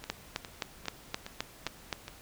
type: two click trains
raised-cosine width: 0.2 ms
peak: -14 / -23 dBFS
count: 8 / 6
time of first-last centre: 0.1-1.928 / 0.04-2.081 s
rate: 3.83 / 2.45 Hz
effects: pink hiss -53 dBFS RMS until 2.21 s